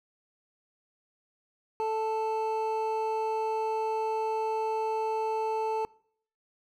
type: tone pair together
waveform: triangle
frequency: 440 / 880 Hz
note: A4 / A5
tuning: 0 / 0 cents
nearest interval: octave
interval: 1200 cents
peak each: -28 dBFS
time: 1.8-5.85 s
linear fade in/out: 0 ms
effects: noise-tail reverb RT60 0.6 s tail -24 dB re dry